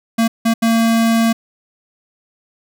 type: tone bursts at uneven times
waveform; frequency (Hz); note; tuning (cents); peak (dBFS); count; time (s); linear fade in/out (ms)
square; 227.8; A#3; -40; -12; 3; 0.18-0.28 / 0.45-0.54 / 0.62-1.33; 10
effects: none